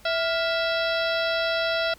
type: harmonic tone with a mistuned harmonic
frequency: 659.3 Hz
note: E5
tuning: in tune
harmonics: 1 / 2 / 3 / 4 / 5 / 6 / 7 / 8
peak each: -25 / -28 / -35 / -34 / -34 / -33 / -38 / -37 dBFS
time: 0.05-1.94 s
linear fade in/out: 5 ms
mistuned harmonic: 2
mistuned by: +110 cents
effects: added 50 Hz sine -53 dBFS peak until 1.98 s + pink hiss -53 dBFS RMS until 1.98 s